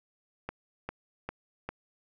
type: click train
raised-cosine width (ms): 0.5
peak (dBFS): -20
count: 4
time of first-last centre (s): 0.49-1.69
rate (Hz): 2.5
effects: none